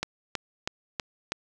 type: click train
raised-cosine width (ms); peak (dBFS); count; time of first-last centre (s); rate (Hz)
0.2; -11; 5; 0.03-1.32; 3.1
effects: none